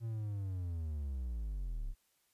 triangle linear sweep, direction down, 116.54 to 31.42 Hz, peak -34 dBFS, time 0-1.95 s, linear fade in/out 50 ms, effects white hiss -75 dBFS RMS until 2.33 s + resampled to 32000 Hz

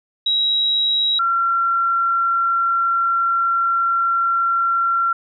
sine tone pair in turn, 3852 / 1365.8 Hz, B7 / F6, -44 / -39 cents, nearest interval octave + tritone, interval 1795 cents, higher first, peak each -15 dBFS, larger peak neither, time 0.26-1.19 / 1.19-5.13 s, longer second, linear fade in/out 5 ms, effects none

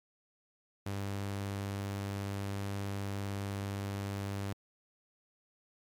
sawtooth tone, 99.5 Hz, G2, 26 cents sharp, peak -31 dBFS, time 0.86-4.53 s, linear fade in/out 5 ms, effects MP3 96 kbps

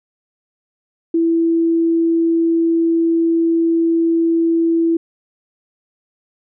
sine tone, 331.6 Hz, E4, 10 cents sharp, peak -12 dBFS, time 1.14-4.97 s, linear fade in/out 5 ms, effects none

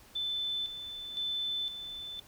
sine tone with tremolo, 3520 Hz, A7, in tune, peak -31 dBFS, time 0.15-2.2 s, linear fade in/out 10 ms, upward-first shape square, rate 0.98 Hz, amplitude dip 60%, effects pink hiss -57 dBFS RMS until 2.27 s

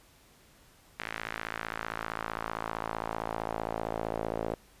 sawtooth tone with band-pass filter sweep, 55.4 Hz, A1, 13 cents sharp, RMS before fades -36 dBFS, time 0.99-4.55 s, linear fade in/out 10 ms, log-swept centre 2000 to 540 Hz, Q 1.7, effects pink hiss -60 dBFS RMS until 4.8 s + resampled to 32000 Hz

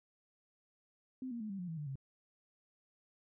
sine tone with pitch steps, 258.3 / 235.5 / 214.7 / 195.75 / 178.47 / 162.72 / 148.35 / 135.26 Hz, C4 / A#3 / A3 / G3 / F3 / E3 / D3 / C#3, -22 / +18 / -42 / -2 / +38 / -22 / +18 / -42 cents, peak -39 dBFS, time 1.22-1.956 s, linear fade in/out 2 ms, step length 92 ms, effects none

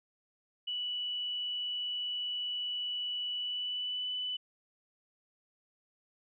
sine tone with pitch glide, 2955 to 2991 Hz, F#7 to F#7, -3 to +18 cents, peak -33 dBFS, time 0.67-4.37 s, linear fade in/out 10 ms, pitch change +21 cents, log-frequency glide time 3.33-4.11 s, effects none

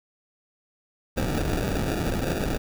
pink noise with sample-and-hold, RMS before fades -26 dBFS, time 1.16-2.58 s, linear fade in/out 20 ms, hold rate 1050 Hz, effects none

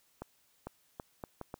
accelerating click train, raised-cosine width 1 ms, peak -26 dBFS, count 6, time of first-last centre 0.22-1.541 s, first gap 450 ms, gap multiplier 0.73, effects white hiss -70 dBFS RMS until 1.59 s

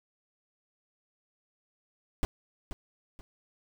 brown noise with echo, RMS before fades -26 dBFS, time 2.23-2.25 s, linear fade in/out 0 ms, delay 480 ms, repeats 2, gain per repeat -10 dB, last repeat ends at 3.21 s, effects none

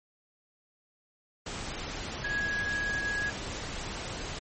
sine tone in noise, 1661.2 Hz, G#6, in tune, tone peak -29 dBFS, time 2.24-3.3 s, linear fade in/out 5 ms, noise pink, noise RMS -37 dBFS, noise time 1.46-4.39 s, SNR +5 dB, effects MP3 32 kbps

